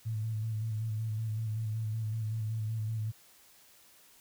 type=tone with vibrato; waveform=sine; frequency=110 Hz; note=A2; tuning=in tune; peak=-31 dBFS; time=0.05-3.12 s; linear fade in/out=20 ms; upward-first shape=square; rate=5.3 Hz; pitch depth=33 cents each way; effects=white hiss -60 dBFS RMS until 4.2 s